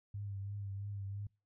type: tone with vibrato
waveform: sine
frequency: 100 Hz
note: G2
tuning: 35 cents sharp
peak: -39 dBFS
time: 0.14-1.27 s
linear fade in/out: 5 ms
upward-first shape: triangle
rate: 3 Hz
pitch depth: 44 cents each way
effects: noise-tail reverb RT60 0.3 s tail -26 dB re dry